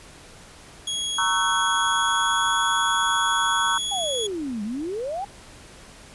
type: tone with pitch glide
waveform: sawtooth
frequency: 3322 to 3359 Hz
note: G#7 to G#7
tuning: 0 to +19 cents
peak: -22 dBFS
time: 0.87-4.27 s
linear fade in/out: 5 ms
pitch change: +19 cents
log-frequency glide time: 1.37-2.6 s
type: chord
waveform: sine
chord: F# dominant seventh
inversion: first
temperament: equal with one note detuned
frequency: 932.3 / 1108.7 / 1318.5 / 1511.1 Hz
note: A#5 / C#6 / E6 / F#6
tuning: 0 / 0 / 0 / +36 cents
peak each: -26 dBFS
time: 1.18-3.78 s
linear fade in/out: 5 ms
type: exponential two-way sweep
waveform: sine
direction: down then up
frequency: 830.6 to 200 to 830.6 Hz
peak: -26 dBFS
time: 3.91-5.25 s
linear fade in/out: 10 ms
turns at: 4.63 s
effects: pink hiss -46 dBFS RMS until 6.14 s + resampled to 24000 Hz